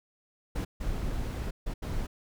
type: noise bursts at uneven times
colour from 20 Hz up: brown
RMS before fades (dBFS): -32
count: 4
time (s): 0.55-0.65 / 0.8-1.51 / 1.66-1.74 / 1.82-2.07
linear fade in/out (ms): 10
effects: none